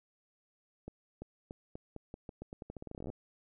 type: accelerating click train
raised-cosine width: 2 ms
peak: -30 dBFS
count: 25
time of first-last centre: 0.88-3.101 s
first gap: 340 ms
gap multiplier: 0.85
effects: none